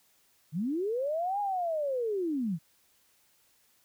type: linear two-way sweep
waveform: sine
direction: up then down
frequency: 138.59 to 831 to 148 Hz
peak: -28 dBFS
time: 0.52-2.59 s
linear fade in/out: 50 ms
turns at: 1.4 s
effects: white hiss -67 dBFS RMS until 3.84 s